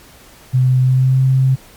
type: tone with pitch glide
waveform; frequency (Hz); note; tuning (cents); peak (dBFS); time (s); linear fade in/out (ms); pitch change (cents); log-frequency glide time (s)
sine; 128.3 to 131.83; C3 to C3; -34 to +13; -9; 0.53-1.56; 20; +47; 0.8-1.23
effects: pink hiss -43 dBFS RMS until 1.76 s + MP3 96 kbps